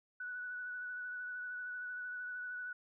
sine tone with vibrato, 1480 Hz, F#6, in tune, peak -40 dBFS, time 0.2-2.73 s, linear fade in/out 5 ms, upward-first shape sine, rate 13 Hz, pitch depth 19 cents each way, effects none

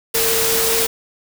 sine tone in noise, 453.5 Hz, A#4, 48 cents flat, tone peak -21 dBFS, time 0.14-0.87 s, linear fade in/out 10 ms, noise white, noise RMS -18 dBFS, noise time 0.14-0.87 s, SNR -6 dB, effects none

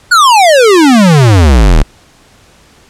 square exponential sweep, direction down, 1500 to 34.24 Hz, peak -3 dBFS, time 0.11-1.83 s, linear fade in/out 10 ms, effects pink hiss -43 dBFS RMS until 2.89 s + low-pass 9000 Hz 12 dB/octave

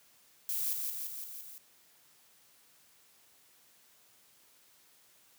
violet noise with echo, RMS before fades -34 dBFS, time 0.49-0.73 s, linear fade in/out 0 ms, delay 170 ms, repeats 5, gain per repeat -3 dB, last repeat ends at 1.58 s, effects white hiss -64 dBFS RMS until 5.38 s + high-pass 80 Hz 12 dB/octave

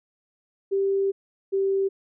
sine tone pair in turn, 392 / 389.5 Hz, G4 / G4, 0 / -11 cents, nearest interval unison, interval 11 cents, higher first, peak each -20 dBFS, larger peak neither, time 0.71-1.12 / 1.52-1.89 s, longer first, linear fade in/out 20 ms, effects none

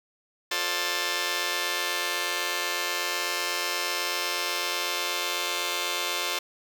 5% pulse chord, D minor seventh, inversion first, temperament just, 352.4 / 440.5 / 528.6 / 587.3 Hz, F4 / A4 / C5 / D5, +16 / +2 / +18 / 0 cents, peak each -22 dBFS, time 0.51-6.39 s, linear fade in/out 5 ms, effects none

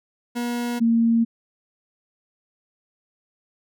40% pulse / sine tone pair in turn, 240 / 230.2 Hz, B3 / A#3, -49 / -22 cents, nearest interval minor second, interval 73 cents, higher first, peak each -23 / -15 dBFS, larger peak second, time 0.35-0.8 / 0.8-1.25 s, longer neither, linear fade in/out 20 ms, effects none

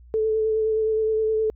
sine tone with vibrato, 437.5 Hz, A4, 10 cents flat, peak -19 dBFS, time 0.14-1.5 s, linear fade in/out 0 ms, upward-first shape sine, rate 9.6 Hz, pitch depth 18 cents each way, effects added 60 Hz sine -45 dBFS peak until 1.55 s

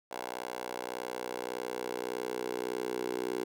10% pulse tone with high-pass filter sweep, 61.74 Hz, B1, in tune, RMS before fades -37 dBFS, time 0.11-3.44 s, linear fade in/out 5 ms, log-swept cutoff 610 to 390 Hz, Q 3.5, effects none

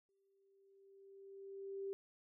sine tone with exponential growth, 392 Hz, G4, in tune, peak -39 dBFS, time 0.09-1.93 s, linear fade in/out 0 ms, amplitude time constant 400 ms, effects none

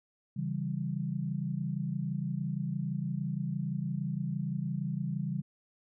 sine chord, C# diminished, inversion none, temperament equal, 138.59 / 164.81 / 196 Hz, C#3 / E3 / G3, 0 / 0 / 0 cents, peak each -35 / -35 / -36 dBFS, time 0.36-5.42 s, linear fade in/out 10 ms, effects none

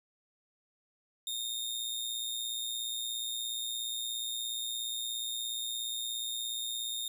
sawtooth tone with amplitude modulation, 3670 Hz, A#7, 28 cents flat, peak -29 dBFS, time 1.27-7.08 s, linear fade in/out 2 ms, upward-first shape sine, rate 117 Hz, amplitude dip 50%, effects none

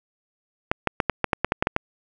clicks, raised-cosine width 0.5 ms, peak -4 dBFS, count 11, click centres 0.715 / 0.873 / 1.002 / 1.097 / 1.243 / 1.332 / 1.446 / 1.521 / 1.625 / 1.671 / 1.764 s, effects none

